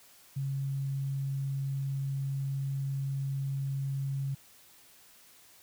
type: tone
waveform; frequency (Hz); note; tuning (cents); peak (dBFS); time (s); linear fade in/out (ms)
sine; 136.9; C#3; -21; -30; 0.36-4.35; 10
effects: white hiss -58 dBFS RMS until 5.62 s